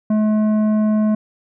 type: tone with tanh clipping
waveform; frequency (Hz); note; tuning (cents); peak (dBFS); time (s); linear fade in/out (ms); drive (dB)
sine; 214.2; A3; -46; -15; 0.1-1.15; 5; 10
effects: none